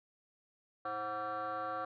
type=tone with frequency modulation; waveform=sine; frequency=944 Hz; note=A#5; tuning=22 cents sharp; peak=-34 dBFS; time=0.85-1.85 s; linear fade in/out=5 ms; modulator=207 Hz; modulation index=2.3; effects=tanh soft clip ceiling -33 dBFS